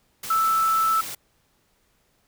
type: tone in noise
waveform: sine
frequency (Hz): 1318.5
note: E6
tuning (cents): 0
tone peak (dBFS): -18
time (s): 0.3-1.01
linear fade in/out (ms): 5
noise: white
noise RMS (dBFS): -34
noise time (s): 0.23-1.15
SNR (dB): +13
effects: pink hiss -66 dBFS RMS until 2.27 s